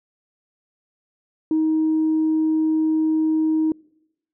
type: tone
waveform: sine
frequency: 315 Hz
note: D#4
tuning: 21 cents sharp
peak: -15 dBFS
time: 1.51-3.72 s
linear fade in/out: 2 ms
effects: noise-tail reverb RT60 0.9 s tail -26 dB re dry + tanh soft clip ceiling -13 dBFS